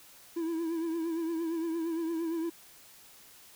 triangle tone with vibrato, 330 Hz, E4, 2 cents sharp, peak -28 dBFS, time 0.36-2.5 s, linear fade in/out 10 ms, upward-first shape triangle, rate 8.7 Hz, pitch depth 67 cents each way, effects white hiss -55 dBFS RMS until 3.55 s

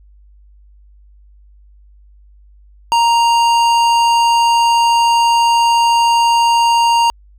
triangle tone with hard clipping, 933 Hz, A#5, 1 cent sharp, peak -11 dBFS, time 2.92-7.1 s, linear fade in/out 0 ms, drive 18 dB, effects added 50 Hz sine -42 dBFS peak until 7.38 s

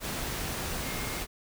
sine tone in noise, 2134 Hz, C7, 34 cents sharp, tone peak -43 dBFS, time 0.82-1.23 s, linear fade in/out 50 ms, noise pink, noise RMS -34 dBFS, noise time 0-1.27 s, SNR -12 dB, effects none

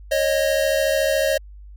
square tone pair together, 548.5 / 622.3 Hz, C#5 / D#5, -18 / 0 cents, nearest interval major second, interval 218 cents, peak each -21 dBFS, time 0.11-1.38 s, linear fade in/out 10 ms, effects added 50 Hz sine -38 dBFS peak until 1.76 s

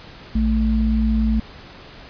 sine tone pair together, 58.27 / 220 Hz, A#1 / A3, 0 / 0 cents, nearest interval octave + major seventh, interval 2300 cents, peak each -18 dBFS, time 0.35-1.4 s, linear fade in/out 5 ms, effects pink hiss -41 dBFS RMS until 2.09 s + resampled to 11025 Hz

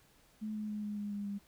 sine tone with pitch steps, 215 / 212.7 / 210.3 / 208 / 205.8 / 203.5 / 201.3 Hz, A3 / G#3 / G#3 / G#3 / G#3 / G#3 / G3, -40 / +42 / +22 / +3 / -16 / -35 / +46 cents, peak -36 dBFS, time 0.41-1.39 s, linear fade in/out 20 ms, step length 140 ms, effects pink hiss -66 dBFS RMS until 1.47 s

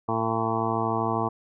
harmonic tone, 112.8 Hz, A2, 44 cents sharp, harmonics 1 / 2 / 3 / 4 / 6 / 7 / 8 / 9 / 10, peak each -32 / -32 / -32 / -32 / -32 / -32 / -32 / -32 / -32 dBFS, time 0.08-1.29 s, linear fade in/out 10 ms, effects none

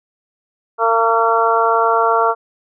harmonic tone, 227.7 Hz, A#3, 40 cents flat, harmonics 2 / 3 / 4 / 5 / 6, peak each -18 / -18 / -18 / -18 / -18 dBFS, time 0.78-2.35 s, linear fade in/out 50 ms, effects none

